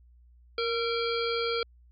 harmonic tone with a mistuned harmonic, 466.2 Hz, A#4, in tune, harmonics 1 / 3 / 5 / 7 / 9 / 10, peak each -29 / -34 / -36 / -37 / -39 / -39 dBFS, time 0.58-1.63 s, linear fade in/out 2 ms, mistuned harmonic 3, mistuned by -42 cents, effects added 60 Hz sine -54 dBFS peak until 1.91 s

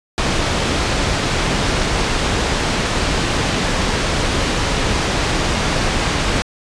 pink low-pass noise, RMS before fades -18 dBFS, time 0.18-6.42 s, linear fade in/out 0 ms, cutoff 5800 Hz, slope 12 dB/octave, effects resampled to 22050 Hz

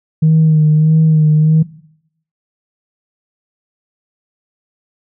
sine tone with vibrato, 156 Hz, D#3, 5 cents sharp, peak -5 dBFS, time 0.22-1.63 s, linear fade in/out 10 ms, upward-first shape sine, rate 1.6 Hz, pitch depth 35 cents each way, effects noise-tail reverb RT60 0.7 s tail -18 dB re dry + tanh soft clip ceiling -3 dBFS

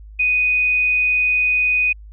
sine tone, 2489 Hz, D#7, in tune, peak -14 dBFS, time 0.19-1.93 s, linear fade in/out 10 ms, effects added 52 Hz sine -36 dBFS peak until 2.12 s

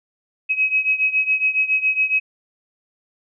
sine beating tone pair, 2546 / 2553.2 Hz, D#7 / D#7, +39 / +44 cents, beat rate 7.2 Hz, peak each -18 / -21 dBFS, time 0.49-2.2 s, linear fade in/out 20 ms, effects none

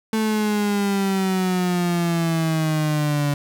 35% pulse exponential sweep, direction down, 221 to 143.5 Hz, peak -17 dBFS, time 0.13-3.34 s, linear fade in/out 2 ms, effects 9-bit

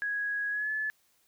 sine tone with pitch glide, 1661.2 to 1725.8 Hz, G#6 to A6, 0 to -34 cents, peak -29 dBFS, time 0.02-0.9 s, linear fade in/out 0 ms, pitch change +66 cents, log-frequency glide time 0.5-0.71 s, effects white hiss -69 dBFS RMS until 1.27 s

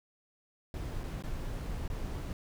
brown noise with dropouts, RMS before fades -37 dBFS, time 0.74-2.33 s, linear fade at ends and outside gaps 1 ms, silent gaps 1.035-1.039 / 1.224-1.237 / 1.879-1.9 s, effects none

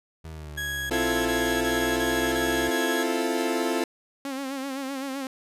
30% pulse linear two-way sweep, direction down then up, 81.3 to 59.1 to 66.3 Hz, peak -34 dBFS, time 0.24-2.7 s, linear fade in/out 10 ms, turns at 1.17 s
35% pulse tone bursts, 1661.2 Hz, G#6, in tune, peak -27 dBFS, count 7, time 0.57-3.036 s, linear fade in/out 10 ms, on 330 ms, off 26 ms
30% pulse chord, F major seventh, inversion second, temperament equal, 261.6 / 329.6 / 349.2 / 440 Hz, C4 / E4 / F4 / A4, 0 / 0 / 0 / 0 cents, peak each -27 dBFS, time 0.91-3.84 s, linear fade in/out 2 ms
sawtooth tone with vibrato, 270.5 Hz, C#4, 42 cents flat, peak -26 dBFS, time 4.25-5.27 s, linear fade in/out 2 ms, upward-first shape sine, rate 7.8 Hz, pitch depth 63 cents each way
effects resampled to 32000 Hz

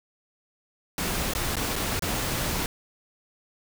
pink noise with dropouts, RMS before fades -28 dBFS, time 0.98-2.66 s, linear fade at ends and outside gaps 1 ms, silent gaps 1.336-1.35 / 1.556-1.567 / 1.757-1.762 / 1.994-2.022 s, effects none

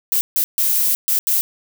violet noise bursts at uneven times, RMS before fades -17 dBFS, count 5, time 0.12-0.21 / 0.36-0.44 / 0.58-0.95 / 1.08-1.19 / 1.27-1.41 s, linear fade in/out 0 ms, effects none

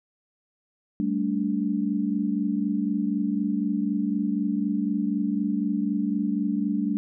sine chord, G suspended second, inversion none, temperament equal with one note detuned, 196 / 220 / 289.5 Hz, G3 / A3 / D4, 0 / 0 / -25 cents, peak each -27 dBFS, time 1-6.97 s, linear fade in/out 0 ms, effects none

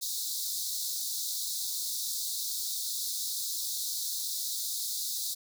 pink high-pass noise, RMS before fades -34 dBFS, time 0.01-5.35 s, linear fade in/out 20 ms, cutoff 3700 Hz, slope 96 dB/octave, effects none

